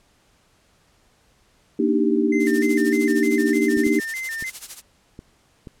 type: chord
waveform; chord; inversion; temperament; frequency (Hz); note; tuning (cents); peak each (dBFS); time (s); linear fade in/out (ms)
sine; Eb major seventh; second; equal; 233.1 / 293.7 / 311.1 / 392; Bb3 / D4 / Eb4 / G4; 0 / 0 / 0 / 0; -22; 1.79-4; 5
type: tone with vibrato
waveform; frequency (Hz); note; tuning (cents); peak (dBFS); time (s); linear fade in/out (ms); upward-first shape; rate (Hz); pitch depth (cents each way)
triangle; 1933; B6; -38; -25; 2.32-4.5; 5; square; 3.3; 120
type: noise with tremolo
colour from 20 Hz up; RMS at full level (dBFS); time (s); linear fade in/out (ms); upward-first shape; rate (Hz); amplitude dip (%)
blue; -30; 2.39-4.82; 50; sine; 13; 80
type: clicks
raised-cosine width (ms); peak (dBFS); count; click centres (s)
3; -24; 5; 3.771 / 3.867 / 4.425 / 5.191 / 5.672
effects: pink hiss -60 dBFS RMS until 5.8 s + low-pass 10000 Hz 12 dB/octave